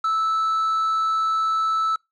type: tone with quantisation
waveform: triangle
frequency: 1312 Hz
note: E6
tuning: 9 cents flat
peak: -17 dBFS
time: 0.04-1.96 s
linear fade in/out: 5 ms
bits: 7
effects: noise-tail reverb RT60 0.2 s tail -26 dB re dry + low-pass 6000 Hz 12 dB/octave